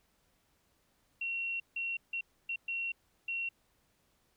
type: tone bursts at uneven times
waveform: sine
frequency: 2733 Hz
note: F7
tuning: 38 cents flat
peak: -33 dBFS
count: 6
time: 1.21-1.6 / 1.76-1.97 / 2.13-2.21 / 2.49-2.56 / 2.68-2.92 / 3.28-3.49 s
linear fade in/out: 5 ms
effects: pink hiss -73 dBFS RMS until 4.36 s